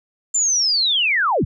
sine linear sweep, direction down, 7300 to 45.77 Hz, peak -15 dBFS, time 0.34-1.45 s, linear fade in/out 10 ms, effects none

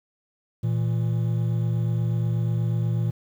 triangle tone pair together, 116.54 / 164.81 Hz, A#2 / E3, 0 / 0 cents, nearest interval tritone, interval 600 cents, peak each -20 / -26 dBFS, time 0.63-3.11 s, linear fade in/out 10 ms, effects 9-bit

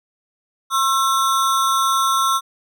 square ring-modulated tone, 1207 Hz, D6, 47 cents sharp, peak -13 dBFS, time 0.7-2.41 s, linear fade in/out 50 ms, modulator 129 Hz, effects none

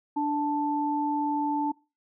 sine tone pair together, 293.7 / 880 Hz, D4 / A5, 0 / 0 cents, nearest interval octave + perfect fifth, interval 1900 cents, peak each -27 dBFS, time 0.16-1.72 s, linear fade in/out 10 ms, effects noise-tail reverb RT60 0.3 s tail -23 dB re dry

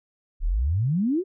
sine exponential sweep, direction up, 32.6 to 398.4 Hz, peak -20 dBFS, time 0.4-1.24 s, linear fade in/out 50 ms, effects none

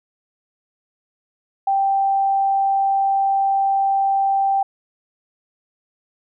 sine tone, 784 Hz, G5, in tune, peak -15 dBFS, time 1.67-4.63 s, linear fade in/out 5 ms, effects none

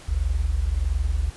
sine tone pair together, 51.92 / 73.42 Hz, G#1 / D2, 0 / 0 cents, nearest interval tritone, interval 600 cents, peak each -23 dBFS, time 0.08-1.3 s, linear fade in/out 10 ms, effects pink hiss -45 dBFS RMS until 1.36 s + resampled to 24000 Hz

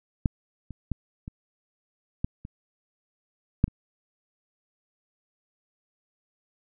clicks, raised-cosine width 5 ms, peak -9 / -26 / -15 / -24 / -13 / -26 / -6 / -27 dBFS, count 8, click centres 0.258 / 0.707 / 0.917 / 1.279 / 2.245 / 2.451 / 3.641 / 3.68 s, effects none

